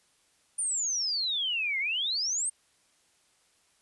sine exponential two-way sweep, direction down then up, 9397 to 2065 to 8890 Hz, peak -27 dBFS, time 0.58-2.5 s, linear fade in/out 10 ms, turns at 1.79 s, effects white hiss -67 dBFS RMS until 3.81 s + resampled to 24000 Hz

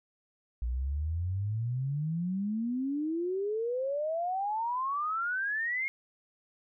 sine exponential sweep, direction up, 57.6 to 2169 Hz, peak -29 dBFS, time 0.62-5.88 s, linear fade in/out 0 ms, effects none

